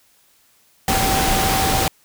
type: tone in noise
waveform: sine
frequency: 772 Hz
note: G5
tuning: 27 cents flat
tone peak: -21 dBFS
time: 0.88-1.88 s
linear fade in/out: 2 ms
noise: pink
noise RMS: -19 dBFS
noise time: 0.88-1.88 s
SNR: -5 dB
effects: white hiss -57 dBFS RMS until 2.04 s